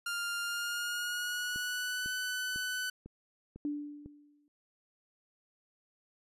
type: tone with pitch glide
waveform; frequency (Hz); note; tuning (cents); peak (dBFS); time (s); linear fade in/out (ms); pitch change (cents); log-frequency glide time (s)
sawtooth; 1400 to 1500.5; F6 to F#6; +4 to +24; -30; 0.06-2.9; 5; +120; 0.42-2.09
type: click train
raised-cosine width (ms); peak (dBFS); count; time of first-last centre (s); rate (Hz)
3; -34; 6; 1.56-4.06; 2
type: tone with exponential decay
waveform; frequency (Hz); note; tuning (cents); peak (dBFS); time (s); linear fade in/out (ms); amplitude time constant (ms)
sine; 292.9; D4; -5; -30; 3.65-4.48; 1; 180
effects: resampled to 32000 Hz